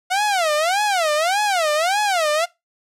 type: tone with vibrato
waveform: sawtooth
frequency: 710 Hz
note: F5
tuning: 28 cents sharp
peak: -13 dBFS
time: 0.1-2.46 s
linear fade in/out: 20 ms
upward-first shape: sine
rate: 1.7 Hz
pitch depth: 300 cents each way
effects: noise-tail reverb RT60 0.2 s tail -21 dB re dry + low-pass 10000 Hz 12 dB/octave